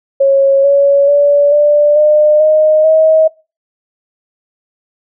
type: tone with pitch steps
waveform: sine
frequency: 548 / 561.5 / 575.2 / 589.4 / 603.8 / 618.7 / 633.9 Hz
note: C#5 / C#5 / D5 / D5 / D5 / D#5 / D#5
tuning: -20 / +22 / -36 / +6 / +48 / -10 / +32 cents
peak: -5 dBFS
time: 0.2-3.28 s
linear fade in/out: 10 ms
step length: 440 ms
effects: noise-tail reverb RT60 0.3 s tail -22 dB re dry